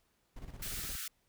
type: noise with tremolo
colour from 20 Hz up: brown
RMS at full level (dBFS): -44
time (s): 0.36-0.96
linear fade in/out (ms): 5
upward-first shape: square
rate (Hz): 17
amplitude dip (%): 55
type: high-pass noise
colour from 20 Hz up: white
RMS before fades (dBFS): -41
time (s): 0.62-1.08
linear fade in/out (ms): 5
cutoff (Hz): 1200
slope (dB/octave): 96
effects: pink hiss -75 dBFS RMS until 1.28 s